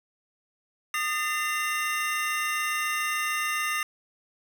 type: tone cluster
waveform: square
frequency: 1227 / 1792 / 2054 / 2765 Hz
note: D#6 / A6 / C7 / F7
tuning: -25 / +31 / -33 / -18 cents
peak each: -31 / -34 / -32 / -34 dBFS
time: 0.94-3.83 s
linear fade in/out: 2 ms
effects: none